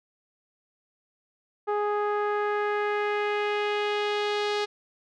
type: tone with low-pass filter sweep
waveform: sawtooth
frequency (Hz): 415.3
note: G#4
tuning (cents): 0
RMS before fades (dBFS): -27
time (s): 1.67-4.66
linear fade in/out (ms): 20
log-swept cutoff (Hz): 1100 to 4300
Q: 1.7
effects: none